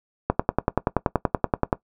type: click train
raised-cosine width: 1 ms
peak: -4 dBFS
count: 16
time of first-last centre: 0.3-1.729 s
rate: 10.5 Hz
effects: noise-tail reverb RT60 0.1 s tail -18 dB re dry